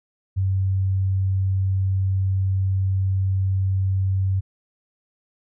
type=tone; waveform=sine; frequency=95.6 Hz; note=G2; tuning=43 cents flat; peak=-18 dBFS; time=0.36-4.41 s; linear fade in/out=20 ms; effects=none